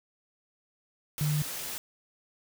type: tone in noise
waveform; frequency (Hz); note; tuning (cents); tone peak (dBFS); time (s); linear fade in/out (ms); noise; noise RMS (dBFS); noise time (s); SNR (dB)
sine; 150; D3; +37; -25; 1.21-1.42; 0; white; -37; 1.18-1.78; +9
effects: none